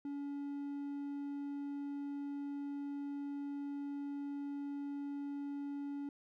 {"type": "tone", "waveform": "triangle", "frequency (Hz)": 283.8, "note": "C#4", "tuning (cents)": 41, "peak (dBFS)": -37, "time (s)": [0.05, 6.09], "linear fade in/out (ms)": 2, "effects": []}